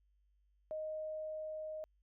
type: tone with level ramp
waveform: sine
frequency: 622.3 Hz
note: D#5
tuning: in tune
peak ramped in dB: -38 to -41 dBFS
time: 0.71-1.84 s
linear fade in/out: 0 ms
effects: added 50 Hz sine -70 dBFS peak until 2.02 s